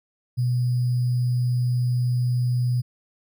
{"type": "tone with sample-and-hold", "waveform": "sine", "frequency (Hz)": 123.47, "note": "B2", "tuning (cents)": 0, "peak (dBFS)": -19, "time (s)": [0.37, 2.82], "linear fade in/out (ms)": 20, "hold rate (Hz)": 4900, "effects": []}